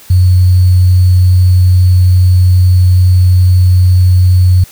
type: tone with sample-and-hold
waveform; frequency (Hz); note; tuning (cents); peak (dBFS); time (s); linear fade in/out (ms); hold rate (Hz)
sine; 91.2; F#2; -24; -3; 0.1-4.64; 5; 4410
effects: white hiss -37 dBFS RMS until 4.71 s